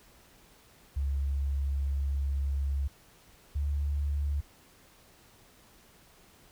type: tone pair in turn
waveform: sine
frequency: 69.3 / 71.95 Hz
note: C#2 / D2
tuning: 0 / -35 cents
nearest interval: minor second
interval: 65 cents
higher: second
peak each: -27 dBFS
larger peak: neither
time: 0.96-2.88 / 3.55-4.41 s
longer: first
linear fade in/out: 10 ms
effects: pink hiss -59 dBFS RMS until 6.51 s